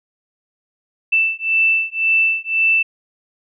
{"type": "beating tone pair", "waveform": "sine", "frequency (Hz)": [2655, 2656.9], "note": ["E7", "E7"], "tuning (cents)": [12, 13], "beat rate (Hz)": 1.9, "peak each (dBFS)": -17, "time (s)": [1.12, 2.83], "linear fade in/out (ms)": 10, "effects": []}